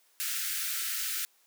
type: high-pass noise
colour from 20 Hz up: white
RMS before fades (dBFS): -33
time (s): 0.2-1.25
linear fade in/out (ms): 0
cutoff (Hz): 1300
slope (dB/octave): 96
effects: white hiss -66 dBFS RMS until 1.46 s + high-pass 400 Hz 12 dB/octave

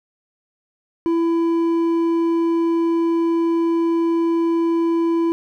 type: tone with hard clipping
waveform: sine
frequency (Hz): 333.6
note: E4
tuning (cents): +21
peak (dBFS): -17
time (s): 1.06-5.32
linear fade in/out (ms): 0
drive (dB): 5
effects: none

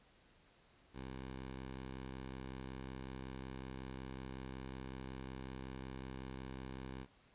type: tone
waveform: 10% pulse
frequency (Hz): 65.41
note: C2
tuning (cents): 0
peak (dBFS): -37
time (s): 0.93-7.07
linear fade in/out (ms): 50
effects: pink hiss -68 dBFS RMS until 7.34 s + resampled to 8000 Hz

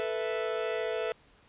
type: chord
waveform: 45% pulse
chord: A suspended second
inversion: none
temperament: equal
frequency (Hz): 440 / 493.9 / 659.3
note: A4 / B4 / E5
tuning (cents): 0 / 0 / 0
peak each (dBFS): -33 / -35 / -35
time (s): 0-1.12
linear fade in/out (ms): 0
effects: pink hiss -61 dBFS RMS until 1.48 s + resampled to 8000 Hz

